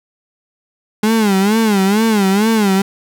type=tone with vibrato; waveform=35% pulse; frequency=207.7 Hz; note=G#3; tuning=in tune; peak=-9 dBFS; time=1.03-2.82 s; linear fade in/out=5 ms; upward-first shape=sine; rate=2.2 Hz; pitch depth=150 cents each way; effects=none